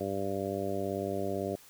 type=harmonic tone; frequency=98 Hz; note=G2; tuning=in tune; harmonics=1 / 2 / 3 / 4 / 5 / 6 / 7; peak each=-41 / -39 / -39 / -36 / -40 / -37 / -40 dBFS; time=0-1.56 s; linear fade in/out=10 ms; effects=white hiss -56 dBFS RMS until 1.69 s